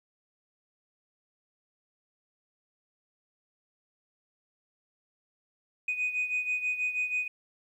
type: beating tone pair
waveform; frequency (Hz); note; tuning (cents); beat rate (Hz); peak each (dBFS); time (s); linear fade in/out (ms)
sine; 2489 / 2495.2; D#7 / D#7; 0 / +4; 6.2; -28 / -33; 5.88-7.28; 5
effects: tanh soft clip ceiling -23 dBFS + 11-bit